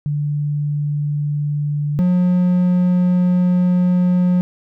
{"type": "tone pair in turn", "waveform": ["sine", "triangle"], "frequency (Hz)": [146.83, 179.61], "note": ["D3", "F3"], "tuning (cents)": [0, 49], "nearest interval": "minor third", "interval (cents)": 349, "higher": "second", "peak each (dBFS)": [-17, -10], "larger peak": "second", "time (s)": [[0.06, 1.99], [1.99, 4.41]], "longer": "second", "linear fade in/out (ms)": 0, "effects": []}